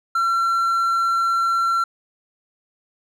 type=tone; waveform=triangle; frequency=1358 Hz; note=F6; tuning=49 cents flat; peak=-15 dBFS; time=0.15-1.84 s; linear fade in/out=5 ms; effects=none